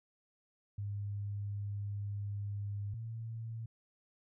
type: tone pair in turn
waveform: sine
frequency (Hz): 101.7 / 113.33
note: G#2 / A#2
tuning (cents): -36 / -48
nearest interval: major second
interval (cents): 188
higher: second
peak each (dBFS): -36 / -39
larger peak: first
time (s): 0.78-2.94 / 2.94-3.66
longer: first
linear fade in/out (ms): 5
effects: none